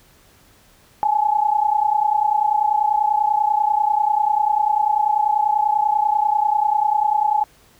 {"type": "tone pair together", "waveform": "sine", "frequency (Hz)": [830.6, 860.8], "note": ["G#5", "A5"], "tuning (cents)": [0, -38], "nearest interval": "minor second", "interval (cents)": 62, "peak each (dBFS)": -18, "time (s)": [1.03, 7.44], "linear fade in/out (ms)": 0, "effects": ["pink hiss -53 dBFS RMS until 7.79 s"]}